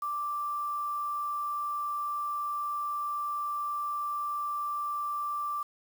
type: tone with quantisation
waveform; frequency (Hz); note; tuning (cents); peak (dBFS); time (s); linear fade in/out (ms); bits
sine; 1174.7; D6; 0; -30; 0.02-5.63; 5; 8
effects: none